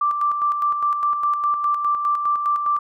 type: tone with tremolo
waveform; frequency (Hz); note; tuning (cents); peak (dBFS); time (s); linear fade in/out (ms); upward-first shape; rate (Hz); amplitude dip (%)
sine; 1174.7; D6; 0; -16; 0.01-2.79; 5; square; 4.9; 45
effects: none